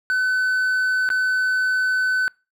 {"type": "tone with dropouts", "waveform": "triangle", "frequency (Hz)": 1511, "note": "F#6", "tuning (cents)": 36, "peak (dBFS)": -16, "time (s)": [0.1, 2.28], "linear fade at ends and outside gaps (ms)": 0, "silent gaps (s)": [1.09, 1.102], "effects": ["noise-tail reverb RT60 0.3 s tail -26 dB re dry"]}